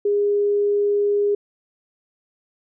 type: tone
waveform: sine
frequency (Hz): 409.1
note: G#4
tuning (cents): -26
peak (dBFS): -16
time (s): 0.05-1.35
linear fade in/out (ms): 5
effects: none